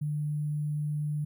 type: tone with sample-and-hold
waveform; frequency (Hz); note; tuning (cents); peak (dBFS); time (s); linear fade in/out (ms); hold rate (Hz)
sine; 149.3; D3; +29; -28; 0.01-1.25; 10; 11025
effects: none